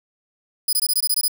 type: tone bursts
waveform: 5% pulse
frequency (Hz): 4978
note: D#8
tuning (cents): 0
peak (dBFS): -10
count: 9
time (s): 0.68-1.281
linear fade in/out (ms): 5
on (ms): 49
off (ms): 20
effects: none